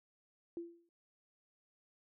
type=tone with exponential decay; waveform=sine; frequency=340.3 Hz; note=F4; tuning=45 cents flat; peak=-37 dBFS; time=0.57-0.89 s; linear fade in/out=1 ms; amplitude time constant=69 ms; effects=none